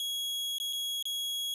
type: tone with dropouts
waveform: 40% pulse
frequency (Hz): 3322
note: G#7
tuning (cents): 0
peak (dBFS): -31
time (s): 0-1.54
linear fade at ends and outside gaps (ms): 1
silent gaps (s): 0.584-0.6 / 0.727-0.731 / 1.026-1.054
effects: resampled to 32000 Hz